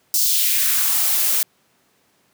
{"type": "noise with high-pass filter sweep", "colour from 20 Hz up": "blue", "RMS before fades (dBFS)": -18, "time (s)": [0.14, 1.43], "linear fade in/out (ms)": 2, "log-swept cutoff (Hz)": [5600, 260], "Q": 1.8, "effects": ["pink hiss -61 dBFS RMS until 2.33 s", "high-pass 150 Hz 12 dB/octave"]}